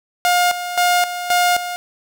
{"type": "tone with tremolo", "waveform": "sawtooth", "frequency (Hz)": 711, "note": "F5", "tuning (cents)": 31, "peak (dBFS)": -9, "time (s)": [0.25, 1.76], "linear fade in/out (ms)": 0, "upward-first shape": "square", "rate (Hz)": 1.9, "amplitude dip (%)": 70, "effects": []}